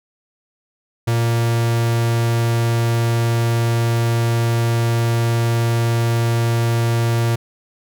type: tone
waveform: 45% pulse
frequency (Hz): 116.54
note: A#2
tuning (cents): 0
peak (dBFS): -15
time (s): 1.07-7.36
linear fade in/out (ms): 10
effects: none